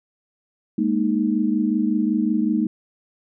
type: chord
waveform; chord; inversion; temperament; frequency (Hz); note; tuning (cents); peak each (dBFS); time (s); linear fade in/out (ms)
sine; Ab suspended second; none; equal with one note detuned; 207.7 / 233.1 / 309.9; Ab3 / Bb3 / Eb4; 0 / 0 / -7; -22; 0.78-2.67; 5
effects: none